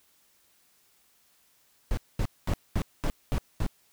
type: noise bursts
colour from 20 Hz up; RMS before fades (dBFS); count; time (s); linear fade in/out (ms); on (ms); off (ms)
brown; -26; 7; 1.91-3.664; 0; 62; 220
effects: white hiss -65 dBFS RMS until 3.92 s